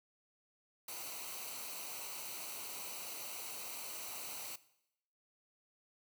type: noise with comb filter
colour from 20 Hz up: white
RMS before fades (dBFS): -45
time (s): 0.88-4.56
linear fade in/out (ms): 5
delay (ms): 0.58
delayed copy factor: -0.65
effects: noise-tail reverb RT60 0.8 s tail -18 dB re dry